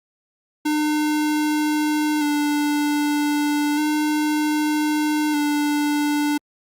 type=tone with vibrato; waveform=square; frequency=298.3 Hz; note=D4; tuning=27 cents sharp; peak=-19 dBFS; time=0.65-6.38 s; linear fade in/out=10 ms; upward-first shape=square; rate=0.32 Hz; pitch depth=23 cents each way; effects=Opus 48 kbps